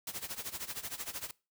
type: noise with tremolo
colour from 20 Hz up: white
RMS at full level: -38 dBFS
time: 0.07-1.31 s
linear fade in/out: 2 ms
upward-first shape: sine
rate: 13 Hz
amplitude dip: 85%
effects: noise-tail reverb RT60 0.3 s tail -22 dB re dry